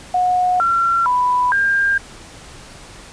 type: tone with pitch steps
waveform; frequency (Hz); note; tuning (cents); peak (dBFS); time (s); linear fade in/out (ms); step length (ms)
sine; 727 / 1364 / 991 / 1601; F#5 / F6 / B5 / G6; -31 / -41 / +6 / +36; -13; 0.14-1.98; 5; 460
effects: pink hiss -39 dBFS RMS until 3.12 s + resampled to 22050 Hz